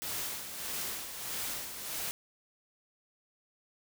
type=noise with tremolo; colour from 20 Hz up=white; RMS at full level=-36 dBFS; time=0.02-2.11 s; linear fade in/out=0 ms; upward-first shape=sine; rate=1.6 Hz; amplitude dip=55%; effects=none